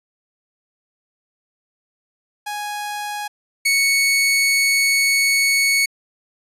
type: tone pair in turn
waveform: sawtooth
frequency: 830.6 / 2217 Hz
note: G#5 / C#7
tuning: 0 / 0 cents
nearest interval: octave + perfect fourth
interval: 1700 cents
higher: second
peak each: -21 / -11 dBFS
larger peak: second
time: 2.46-3.28 / 3.65-5.86 s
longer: second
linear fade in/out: 10 ms
effects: resampled to 32000 Hz